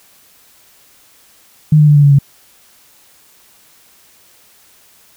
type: tone with pitch steps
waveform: sine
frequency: 153 / 150.28 / 147.62 / 145 / 142.42 / 139.9 Hz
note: D#3 / D3 / D3 / D3 / C#3 / C#3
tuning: -29 / +40 / +9 / -22 / +47 / +16 cents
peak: -4 dBFS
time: 1.72-2.188 s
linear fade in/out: 5 ms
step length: 78 ms
effects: white hiss -48 dBFS RMS until 5.16 s